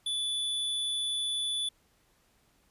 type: tone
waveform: square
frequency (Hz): 3468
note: A7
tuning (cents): -26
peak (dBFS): -30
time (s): 0.06-1.69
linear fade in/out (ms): 5
effects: pink hiss -68 dBFS RMS until 2.7 s + resampled to 32000 Hz